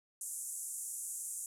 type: band-pass noise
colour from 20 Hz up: white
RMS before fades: -42 dBFS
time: 0.21-1.46 s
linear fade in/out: 2 ms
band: 7000 to 11000 Hz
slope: 48 dB/octave
effects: none